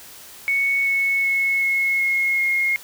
sine tone with pitch steps, 2217 / 2203 / 2189 / 2175 / 2161 / 2148 Hz, C#7 / C#7 / C#7 / C#7 / C#7 / C7, 0 / -11 / -22 / -33 / -45 / +45 cents, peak -17 dBFS, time 0.48-2.76 s, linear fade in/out 0 ms, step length 380 ms, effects white hiss -42 dBFS RMS until 2.83 s

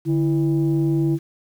sine tone pair together, 146.83 / 330.5 Hz, D3 / E4, 0 / +5 cents, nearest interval octave + major second, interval 1405 cents, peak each -18 dBFS, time 0.05-1.19 s, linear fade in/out 50 ms, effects tanh soft clip ceiling -12 dBFS + 8-bit

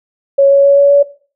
sine tone with pitch steps, 554 / 557.5 / 561.1 / 564.7 / 568.3 Hz, C#5 / C#5 / C#5 / C#5 / C#5, -1 / +10 / +21 / +32 / +43 cents, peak -4 dBFS, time 0.38-1.03 s, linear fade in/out 10 ms, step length 130 ms, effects noise-tail reverb RT60 0.4 s tail -17 dB re dry

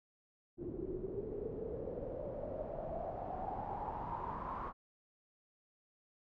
pink noise with low-pass filter sweep, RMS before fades -42 dBFS, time 0.57-4.73 s, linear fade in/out 50 ms, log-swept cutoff 340 to 1100 Hz, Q 7.9, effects none

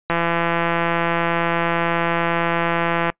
click train, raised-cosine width 0.5 ms, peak -5 dBFS, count 508, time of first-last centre 0.1-3.1 s, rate 169 Hz, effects noise-tail reverb RT60 0.1 s tail -24 dB re dry + resampled to 8000 Hz

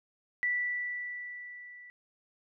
sine tone with level ramp, 1965 Hz, B6, 9 cents flat, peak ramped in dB -26 to -48 dBFS, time 0.43-1.9 s, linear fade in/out 0 ms, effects none

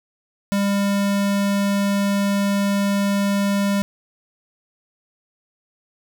square tone, 200 Hz, G3, 35 cents sharp, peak -18 dBFS, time 0.52-3.82 s, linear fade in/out 0 ms, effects none

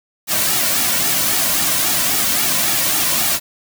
white noise with flanger, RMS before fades -17 dBFS, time 0.27-3.4 s, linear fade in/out 50 ms, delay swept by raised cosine 1.9 to 2.45 ms, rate 3.7 Hz, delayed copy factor -0.6, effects none

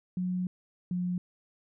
sine tone pair in turn, 181.8 / 179.09 Hz, F#3 / F3, -30 / +44 cents, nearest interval unison, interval 26 cents, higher first, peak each -28 dBFS, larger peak neither, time 0.17-0.47 / 0.91-1.18 s, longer first, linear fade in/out 2 ms, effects none

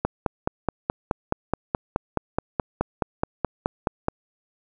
click train, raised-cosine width 1 ms, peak -7 dBFS, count 20, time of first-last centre 0.05-4.084 s, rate 4.71 Hz, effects none

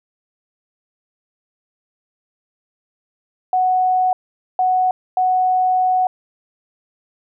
sine tone bursts at uneven times, 740 Hz, F#5, in tune, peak -13 dBFS, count 3, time 3.53-4.13 / 4.59-4.91 / 5.17-6.07 s, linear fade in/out 2 ms, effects none

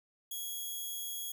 5% pulse tone, 3322 Hz, G#7, in tune, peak -29 dBFS, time 0.31-1.32 s, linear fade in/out 5 ms, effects none

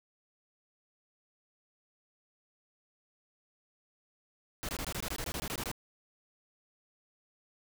pink noise bursts, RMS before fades -37 dBFS, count 14, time 4.63-5.715 s, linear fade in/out 0 ms, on 58 ms, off 21 ms, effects none

